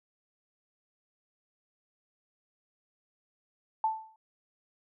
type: tone with exponential decay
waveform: sine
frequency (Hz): 880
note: A5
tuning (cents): 0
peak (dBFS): -22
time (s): 3.84-4.16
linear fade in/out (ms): 2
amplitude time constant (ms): 69
effects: none